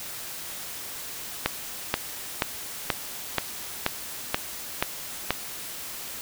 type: click train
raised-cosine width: 0.3 ms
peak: -5 dBFS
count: 9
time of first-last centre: 1.46-5.306 s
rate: 2.08 Hz
effects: white hiss -37 dBFS RMS until 6.21 s